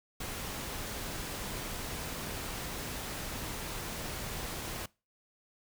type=noise; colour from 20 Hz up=pink; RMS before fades=-39 dBFS; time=0.2-4.86 s; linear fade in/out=5 ms; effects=noise-tail reverb RT60 0.3 s tail -23 dB re dry